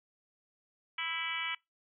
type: harmonic tone with a mistuned harmonic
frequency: 329.6 Hz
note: E4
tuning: in tune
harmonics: 3 / 4 / 5 / 6 / 7 / 8 / 9 / 10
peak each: -45 / -42 / -46 / -41 / -37 / -49 / -40 / -46 dBFS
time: 0.98-1.55 s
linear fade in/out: 5 ms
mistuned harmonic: 5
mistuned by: -17 cents
effects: noise-tail reverb RT60 0.2 s tail -24 dB re dry